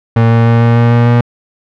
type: tone with pitch steps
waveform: 35% pulse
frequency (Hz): 114.6 / 115.4 / 116.2 / 117.01 / 117.82 / 118.64 / 119.47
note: A#2 / A#2 / A#2 / A#2 / A#2 / A#2 / A#2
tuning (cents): -29 / -17 / -5 / +7 / +19 / +31 / +43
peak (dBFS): -4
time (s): 0.16-1.21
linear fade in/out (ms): 5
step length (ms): 150
effects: low-pass 2000 Hz 12 dB/octave